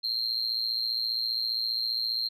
sine tone with amplitude modulation, 4186 Hz, C8, in tune, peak -21 dBFS, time 0.03-2.29 s, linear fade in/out 20 ms, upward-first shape sine, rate 115 Hz, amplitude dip 95%, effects tanh soft clip ceiling -22 dBFS

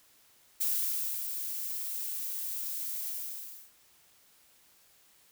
violet noise with ADSR envelope, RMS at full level -29 dBFS, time 0.6-3.72 s, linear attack 13 ms, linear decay 600 ms, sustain -7 dB, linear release 640 ms, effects white hiss -63 dBFS RMS until 5.31 s

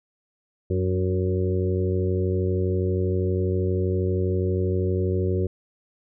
harmonic tone with a mistuned harmonic, 92.5 Hz, F#2, in tune, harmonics 1 / 2 / 3 / 4 / 5 / 6, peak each -23 / -30 / -35 / -26 / -31 / -37 dBFS, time 0.7-5.47 s, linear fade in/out 5 ms, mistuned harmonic 3, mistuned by +35 cents, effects none

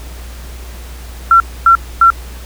sine tone bursts, 1357 Hz, E6, 50 cents sharp, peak -3 dBFS, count 3, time 1.31-2.103 s, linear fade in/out 2 ms, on 91 ms, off 260 ms, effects added 60 Hz sine -27 dBFS peak until 2.45 s + pink hiss -36 dBFS RMS until 2.45 s

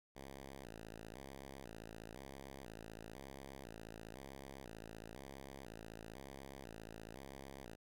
5% pulse tone with vibrato, 61.3 Hz, B1, 12 cents flat, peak -39 dBFS, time 0.15-7.76 s, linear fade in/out 20 ms, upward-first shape square, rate 1 Hz, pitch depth 180 cents each way, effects none

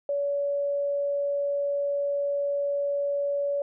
sine tone, 568 Hz, C#5, 42 cents sharp, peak -24 dBFS, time 0.09-3.62 s, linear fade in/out 2 ms, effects none

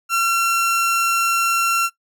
30% pulse tone, 1362 Hz, F6, 44 cents flat, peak -13 dBFS, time 0.09-1.9 s, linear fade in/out 50 ms, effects noise-tail reverb RT60 0.1 s tail -18 dB re dry

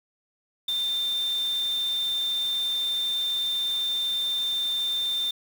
sine tone in noise, 3588 Hz, A7, 33 cents sharp, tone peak -24 dBFS, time 0.68-5.31 s, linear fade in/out 5 ms, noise white, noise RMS -42 dBFS, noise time 0.68-5.31 s, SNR +15 dB, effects none

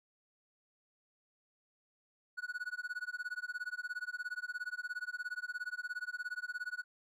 triangle tone with tremolo, 1469 Hz, F#6, 13 cents flat, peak -33 dBFS, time 2.37-6.84 s, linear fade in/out 20 ms, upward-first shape sine, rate 17 Hz, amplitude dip 100%, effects none

